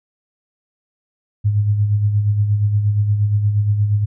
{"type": "tone with tremolo", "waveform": "sine", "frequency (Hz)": 103.83, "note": "G#2", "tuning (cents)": 0, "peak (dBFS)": -11, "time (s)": [1.44, 4.06], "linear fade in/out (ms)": 20, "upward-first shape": "sine", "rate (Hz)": 8.5, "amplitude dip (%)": 50, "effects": []}